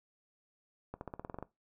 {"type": "accelerating click train", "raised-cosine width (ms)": 1, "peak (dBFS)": -27, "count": 10, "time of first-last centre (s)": [0.94, 1.426], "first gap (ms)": 71, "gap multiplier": 0.93, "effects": ["noise-tail reverb RT60 0.2 s tail -18 dB re dry"]}